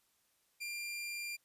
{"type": "tone", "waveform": "sawtooth", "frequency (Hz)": 2387, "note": "D7", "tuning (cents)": 28, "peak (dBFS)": -36, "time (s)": [0.6, 1.37], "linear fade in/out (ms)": 20, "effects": ["white hiss -75 dBFS RMS until 1.44 s", "resampled to 32000 Hz"]}